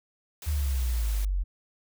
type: noise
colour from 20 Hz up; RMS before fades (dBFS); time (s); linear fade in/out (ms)
white; -42; 0.42-1.25; 2
type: exponential sweep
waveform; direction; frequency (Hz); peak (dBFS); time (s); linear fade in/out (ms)
sine; down; 77.1 to 43.65; -24; 0.46-1.44; 20
effects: none